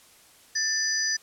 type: tone cluster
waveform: sine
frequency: 1770 / 4913 / 5970 Hz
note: A6 / D#8 / F#8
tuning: +10 / -23 / +15 cents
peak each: -28 dBFS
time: 0.55-1.17 s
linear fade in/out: 10 ms
effects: white hiss -55 dBFS RMS until 1.22 s + low-pass 12000 Hz 12 dB/octave